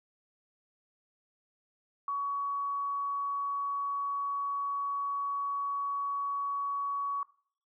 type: tone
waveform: sine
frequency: 1125 Hz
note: C#6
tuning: 25 cents sharp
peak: -30 dBFS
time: 2.08-7.23 s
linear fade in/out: 2 ms
effects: noise-tail reverb RT60 0.5 s tail -19 dB re dry